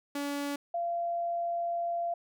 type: tone pair in turn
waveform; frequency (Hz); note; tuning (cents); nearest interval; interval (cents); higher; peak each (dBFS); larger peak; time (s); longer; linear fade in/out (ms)
sawtooth / sine; 285.1 / 686.8; C#4 / F5; +49 / -29; octave + minor third; 1522; second; -28 / -29; first; 0.15-0.56 / 0.74-2.14; second; 5
effects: none